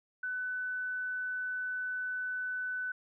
sine tone, 1500 Hz, F#6, 23 cents sharp, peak -33 dBFS, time 0.23-2.92 s, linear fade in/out 5 ms, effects none

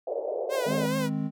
white band-pass noise, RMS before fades -31 dBFS, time 0.07-0.86 s, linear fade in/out 5 ms, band 420 to 630 Hz, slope 48 dB/octave
sawtooth tone with vibrato, 510 Hz, C5, 44 cents flat, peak -25 dBFS, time 0.49-1.1 s, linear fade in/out 50 ms, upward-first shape triangle, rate 4.7 Hz, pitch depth 110 cents each way
triangle chord, Ab major, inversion second, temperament equal, 155.56 / 207.7 / 261.6 Hz, Eb3 / Ab3 / C4, 0 / 0 / 0 cents, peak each -29 dBFS, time 0.65-1.31 s, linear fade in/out 50 ms
effects none

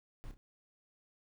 brown noise with echo, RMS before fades -45 dBFS, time 0.24-0.31 s, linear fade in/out 0 ms, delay 30 ms, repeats 2, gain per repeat -9 dB, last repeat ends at 0.37 s, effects none

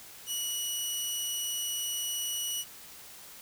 15% pulse tone, 2932 Hz, F#7, 16 cents flat, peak -24 dBFS, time 0.26-2.65 s, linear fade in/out 50 ms, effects white hiss -49 dBFS RMS until 3.41 s

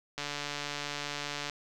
click train, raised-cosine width 0.2 ms, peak -18 dBFS, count 192, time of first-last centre 0.18-1.497 s, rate 145 Hz, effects none

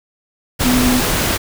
sine tone in noise, 250 Hz, B3, 21 cents sharp, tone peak -13 dBFS, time 0.64-1.01 s, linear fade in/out 20 ms, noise pink, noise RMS -17 dBFS, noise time 0.59-1.38 s, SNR +1 dB, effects none

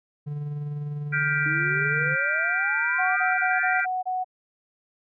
triangle tone with tremolo, 146.83 Hz, D3, in tune, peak -25 dBFS, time 0.26-2.16 s, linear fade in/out 20 ms, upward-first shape sine, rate 20 Hz, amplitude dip 35%
sine chord, G dominant seventh, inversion third, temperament just, 1411.2 / 1568 / 1960 / 2352 Hz, F6 / G6 / B6 / D7, +18 / 0 / -14 / +2 cents, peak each -26 / -26 / -30 / -29 dBFS, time 1.12-3.86 s, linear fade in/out 20 ms
sine exponential sweep, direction up, 303.1 to 2023 Hz, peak -33 dBFS, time 1.46-3.8 s, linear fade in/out 0 ms
sine tone bursts, 740 Hz, F#5, in tune, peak -24 dBFS, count 6, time 2.98-4.245 s, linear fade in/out 20 ms, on 190 ms, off 25 ms
effects none

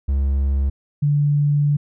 triangle / sine tone pair in turn, 68.7 / 145.57 Hz, C#2 / D3, -15 / -15 cents, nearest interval octave + minor second, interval 1300 cents, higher second, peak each -14 dBFS, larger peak neither, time 0.08-0.7 / 1.02-1.77 s, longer second, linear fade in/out 10 ms, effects none

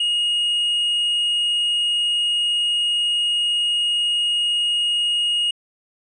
triangle tone, 2871 Hz, F7, 47 cents sharp, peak -16 dBFS, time 0-5.51 s, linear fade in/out 5 ms, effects resampled to 22050 Hz

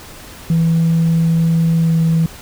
sine tone with pitch glide, 164.81 to 163.39 Hz, E3 to E3, 0 to -15 cents, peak -9 dBFS, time 0.5-2.26 s, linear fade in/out 2 ms, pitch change -15 cents, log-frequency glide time 1.77-1.98 s, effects tanh soft clip ceiling -8 dBFS + pink hiss -36 dBFS RMS until 2.41 s

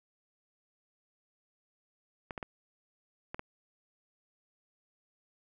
clicks, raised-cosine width 0.5 ms, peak -23 dBFS, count 5, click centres 2.308 / 2.378 / 2.428 / 3.345 / 3.394 s, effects none

